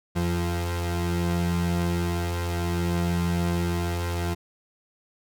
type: tone pair together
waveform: 30% pulse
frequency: 86.35 / 173.3 Hz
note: F2 / F3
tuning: -19 / -13 cents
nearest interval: octave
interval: 1206 cents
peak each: -23 / -25 dBFS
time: 0.15-4.35 s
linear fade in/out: 20 ms
effects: none

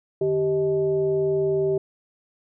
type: tone with frequency modulation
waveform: sine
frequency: 389.9 Hz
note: G4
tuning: 9 cents flat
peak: -19 dBFS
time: 0.21-1.78 s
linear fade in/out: 5 ms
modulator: 239 Hz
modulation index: 0.54
effects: none

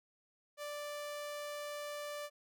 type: tone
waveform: sawtooth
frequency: 587.3 Hz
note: D5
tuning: in tune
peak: -37 dBFS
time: 0.57-2.3 s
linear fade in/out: 50 ms
effects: none

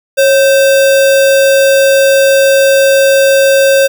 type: tone with sample-and-hold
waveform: sine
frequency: 547 Hz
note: C#5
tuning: 23 cents flat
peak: -4 dBFS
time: 0.17-3.88 s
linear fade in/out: 20 ms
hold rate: 2100 Hz
effects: none

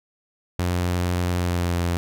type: tone with pitch glide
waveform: sawtooth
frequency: 88.8 to 86.62 Hz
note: F2 to F2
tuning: +29 to -14 cents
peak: -17 dBFS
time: 0.59-1.97 s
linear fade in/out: 0 ms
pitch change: -43 cents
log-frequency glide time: 1.37-1.77 s
effects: none

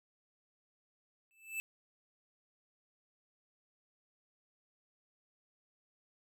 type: tone with exponential growth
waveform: square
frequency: 2637 Hz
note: E7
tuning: in tune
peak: -34 dBFS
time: 1.31-1.6 s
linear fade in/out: 0 ms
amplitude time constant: 62 ms
effects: none

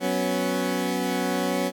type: chord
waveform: 20% pulse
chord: F# suspended fourth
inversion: none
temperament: equal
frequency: 185 / 246.9 / 277.2 Hz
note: F#3 / B3 / C#4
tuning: 0 / 0 / 0 cents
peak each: -23 dBFS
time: 0-1.72 s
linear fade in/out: 50 ms
effects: none

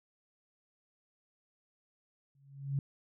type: tone with exponential growth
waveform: sine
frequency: 138.59 Hz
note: C#3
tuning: in tune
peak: -27 dBFS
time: 2.35-2.79 s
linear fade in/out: 2 ms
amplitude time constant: 95 ms
effects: none

